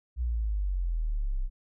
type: exponential sweep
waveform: sine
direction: down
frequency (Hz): 62.7 to 30.74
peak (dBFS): -26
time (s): 0.16-1.5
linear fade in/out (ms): 50
effects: none